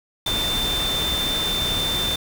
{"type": "tone in noise", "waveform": "sine", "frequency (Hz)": 3565, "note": "A7", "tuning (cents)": 22, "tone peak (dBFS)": -22, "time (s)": [0.26, 2.16], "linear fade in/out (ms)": 5, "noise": "pink", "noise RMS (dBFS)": -27, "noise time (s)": [0.26, 2.16], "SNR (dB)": 2, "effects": []}